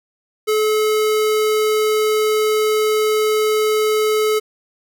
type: tone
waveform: square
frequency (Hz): 430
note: A4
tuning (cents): -40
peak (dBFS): -15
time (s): 0.47-4.4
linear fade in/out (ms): 20
effects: none